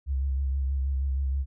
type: tone with vibrato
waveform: sine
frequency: 67.6 Hz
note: C#2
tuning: 43 cents flat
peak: -24 dBFS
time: 0.06-1.46 s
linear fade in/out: 50 ms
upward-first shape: sine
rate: 6.3 Hz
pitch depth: 43 cents each way
effects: none